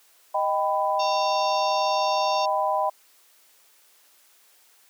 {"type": "chord", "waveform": "sine", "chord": "Eb augmented", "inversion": "none", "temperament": "equal with one note detuned", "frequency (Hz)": [622.3, 784, 996.4], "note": ["Eb5", "G5", "B5"], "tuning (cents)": [0, 0, 15], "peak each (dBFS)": -25, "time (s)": [0.34, 2.9], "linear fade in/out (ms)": 10}
{"type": "harmonic tone", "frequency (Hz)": 911, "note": "A#5", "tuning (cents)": -40, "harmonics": [3, 4, 5, 6, 7], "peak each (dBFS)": [-36, -35, -37, -33, -43], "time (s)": [0.99, 2.46], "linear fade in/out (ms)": 10}
{"effects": ["white hiss -58 dBFS RMS until 4.89 s", "high-pass 400 Hz 12 dB/octave"]}